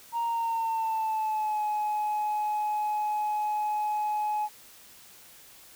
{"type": "tone with pitch glide", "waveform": "sine", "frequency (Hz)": [932, 844.8], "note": ["A#5", "G#5"], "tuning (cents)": [-1, 29], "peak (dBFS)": -24, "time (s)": [0.12, 4.49], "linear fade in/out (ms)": 50, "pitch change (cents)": -170, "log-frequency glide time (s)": [0.24, 1.64], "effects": ["tanh soft clip ceiling -24 dBFS", "white hiss -52 dBFS RMS until 5.75 s"]}